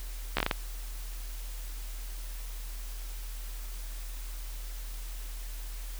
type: slowing click train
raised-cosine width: 0.3 ms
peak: -10 dBFS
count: 6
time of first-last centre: 0.37-0.512 s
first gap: 14 ms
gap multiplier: 1.36
effects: added 40 Hz sine -36 dBFS peak until 5.99 s + white hiss -48 dBFS RMS until 5.99 s